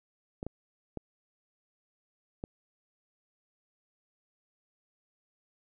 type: clicks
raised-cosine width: 2 ms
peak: -23 dBFS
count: 4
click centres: 0.429 / 0.466 / 0.973 / 2.439 s
effects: none